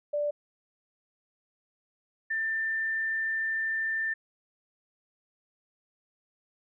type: tone pair in turn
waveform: sine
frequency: 587.3 / 1786.5 Hz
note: D5 / A6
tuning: 0 / +26 cents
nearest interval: octave + perfect fifth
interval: 1926 cents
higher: second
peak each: -26 / -27 dBFS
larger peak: first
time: 0.13-0.31 / 2.3-4.14 s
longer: second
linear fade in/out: 10 ms
effects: none